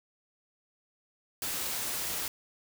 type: noise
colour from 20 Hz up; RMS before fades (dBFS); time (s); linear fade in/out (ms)
white; -34; 1.42-2.28; 2
effects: none